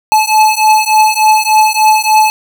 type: beating tone pair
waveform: square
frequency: 862 / 865.4 Hz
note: A5 / A5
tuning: -36 / -29 cents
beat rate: 3.4 Hz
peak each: -10 dBFS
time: 0.12-2.3 s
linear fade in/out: 0 ms
effects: none